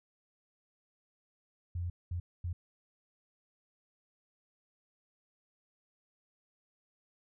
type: tone bursts at uneven times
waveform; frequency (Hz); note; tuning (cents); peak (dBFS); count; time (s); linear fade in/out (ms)
sine; 87.4; F2; +2; -33; 3; 1.75-1.9 / 2.11-2.2 / 2.44-2.53; 5
effects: none